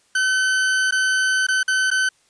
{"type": "tone with dropouts", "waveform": "40% pulse", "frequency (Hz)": 1524, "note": "G6", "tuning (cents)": -49, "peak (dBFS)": -16, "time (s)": [0.15, 2.09], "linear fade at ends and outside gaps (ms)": 5, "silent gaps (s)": [[0.91, 0.922], [1.468, 1.485], [1.631, 1.679], [1.904, 1.913]], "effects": ["white hiss -60 dBFS RMS until 2.29 s", "resampled to 22050 Hz"]}